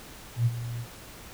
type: tone with ADSR envelope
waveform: sine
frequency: 118.3 Hz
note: A#2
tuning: 26 cents sharp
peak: -18 dBFS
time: 0.36-0.87 s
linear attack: 100 ms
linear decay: 38 ms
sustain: -13 dB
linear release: 66 ms
effects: pink hiss -46 dBFS RMS until 1.33 s